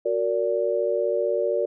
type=chord; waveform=sine; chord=Gb augmented; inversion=none; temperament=just; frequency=370 / 462.5 / 578.1 Hz; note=Gb4 / Bb4 / D5; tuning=0 / -14 / -27 cents; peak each=-27 / -25 / -24 dBFS; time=0.05-1.66 s; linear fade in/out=10 ms; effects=none